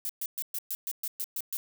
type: noise bursts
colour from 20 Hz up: violet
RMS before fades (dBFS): -33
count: 10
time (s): 0.05-1.57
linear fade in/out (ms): 0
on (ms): 44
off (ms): 120
effects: none